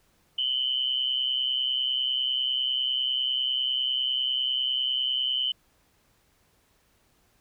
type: tone pair together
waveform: sine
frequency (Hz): 2960 / 3090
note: F#7 / G7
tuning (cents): 0 / -26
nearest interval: minor second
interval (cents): 74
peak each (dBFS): -27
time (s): 0.38-5.52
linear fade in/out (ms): 5
effects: pink hiss -66 dBFS RMS until 7.4 s